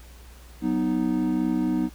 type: chord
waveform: triangle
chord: B major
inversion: second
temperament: equal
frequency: 185 / 246.9 / 311.1 Hz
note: F#3 / B3 / D#4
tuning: 0 / 0 / 0 cents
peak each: -27 / -23 / -23 dBFS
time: 0.61-1.9 s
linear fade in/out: 50 ms
effects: added 60 Hz sine -44 dBFS peak until 1.94 s + pink hiss -52 dBFS RMS until 1.94 s